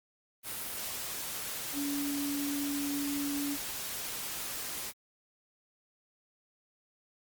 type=tone in noise; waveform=sine; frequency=284.7 Hz; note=C#4; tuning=46 cents sharp; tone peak=-32 dBFS; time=1.73-3.58 s; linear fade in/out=50 ms; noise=white; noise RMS=-38 dBFS; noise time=0.43-4.93 s; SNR=+3 dB; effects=Opus 32 kbps